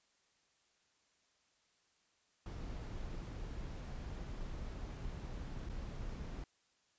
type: noise with dropouts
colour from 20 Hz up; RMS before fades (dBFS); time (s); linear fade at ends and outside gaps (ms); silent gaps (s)
brown; -44; 2.46-6.44; 2; 5.689-5.697
effects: white hiss -75 dBFS RMS until 6.98 s + resampled to 16000 Hz